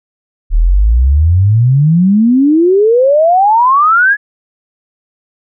sine exponential sweep, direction up, 36.71 to 1718 Hz, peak -5 dBFS, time 0.5-4.17 s, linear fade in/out 50 ms, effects none

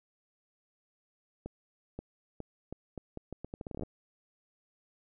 accelerating click train, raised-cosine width 2 ms, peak -26 dBFS, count 18, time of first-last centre 1.46-3.834 s, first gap 530 ms, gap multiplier 0.78, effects none

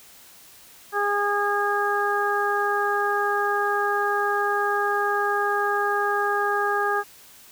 harmonic tone, 408.9 Hz, G#4, 27 cents flat, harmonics 1 / 2 / 3 / 4, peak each -26 / -26 / -26 / -26 dBFS, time 0.92-7.04 s, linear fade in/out 50 ms, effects white hiss -49 dBFS RMS until 7.51 s

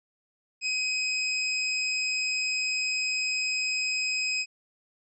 25% pulse tone, 2526 Hz, D#7, 26 cents sharp, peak -22 dBFS, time 0.61-4.46 s, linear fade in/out 50 ms, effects resampled to 22050 Hz

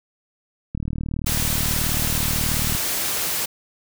click train, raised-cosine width 5 ms, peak -14 dBFS, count 78, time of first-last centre 0.75-2.75 s, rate 38.5 Hz
white noise, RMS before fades -24 dBFS, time 1.26-3.46 s, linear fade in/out 10 ms
effects none

